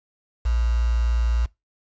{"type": "tone with quantisation", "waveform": "sine", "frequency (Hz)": 58.27, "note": "A#1", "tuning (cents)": 0, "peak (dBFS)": -18, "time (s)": [0.45, 1.46], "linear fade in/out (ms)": 10, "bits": 6, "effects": ["noise-tail reverb RT60 0.2 s tail -22 dB re dry", "resampled to 16000 Hz"]}